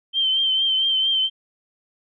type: tone with vibrato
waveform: sine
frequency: 3122 Hz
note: G7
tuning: 8 cents flat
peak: -17 dBFS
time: 0.13-1.3 s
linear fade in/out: 50 ms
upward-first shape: triangle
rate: 4.4 Hz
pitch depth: 42 cents each way
effects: none